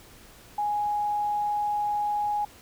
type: tone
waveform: sine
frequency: 830.6 Hz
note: G#5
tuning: in tune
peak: -24 dBFS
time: 0.58-2.45 s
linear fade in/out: 5 ms
effects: pink hiss -51 dBFS RMS until 2.61 s